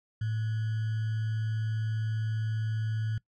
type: tone with sample-and-hold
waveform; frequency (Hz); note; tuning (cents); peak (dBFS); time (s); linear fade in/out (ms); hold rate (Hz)
sine; 110; A2; 0; -28; 0.21-3.18; 5; 1575
effects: noise-tail reverb RT60 0.1 s tail -21 dB re dry + low-pass 4000 Hz 12 dB/octave